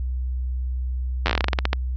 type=slowing click train; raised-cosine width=0.3 ms; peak=-4 dBFS; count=15; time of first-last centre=1.26-1.731 s; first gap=10 ms; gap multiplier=1.17; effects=added 63 Hz sine -23 dBFS peak until 1.96 s + resampled to 16000 Hz